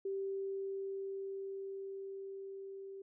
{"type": "tone with level ramp", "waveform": "sine", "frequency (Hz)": 390, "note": "G4", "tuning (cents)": -9, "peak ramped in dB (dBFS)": [-35, -45], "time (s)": [0.05, 3.02], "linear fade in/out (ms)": 5, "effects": []}